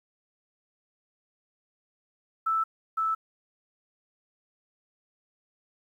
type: tone pair in turn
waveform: sine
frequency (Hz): 1318.5 / 1313.3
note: E6 / E6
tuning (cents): 0 / -7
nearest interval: unison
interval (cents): 7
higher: first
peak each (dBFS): -23 / -24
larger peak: first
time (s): 2.46-2.64 / 2.97-3.15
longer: neither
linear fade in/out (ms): 10
effects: 10-bit